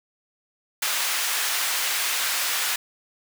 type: high-pass noise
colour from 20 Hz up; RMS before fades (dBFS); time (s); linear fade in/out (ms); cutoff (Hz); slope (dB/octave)
pink; -25; 0.82-2.76; 5; 1400; 12
effects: none